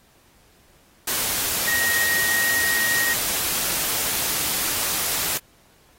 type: tone in noise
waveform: sine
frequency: 1879 Hz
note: A#6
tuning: 13 cents sharp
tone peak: -21 dBFS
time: 1.67-3.14 s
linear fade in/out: 10 ms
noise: white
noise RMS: -24 dBFS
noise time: 1.07-5.38 s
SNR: 0 dB
effects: pink hiss -57 dBFS RMS until 5.98 s + AAC 48 kbps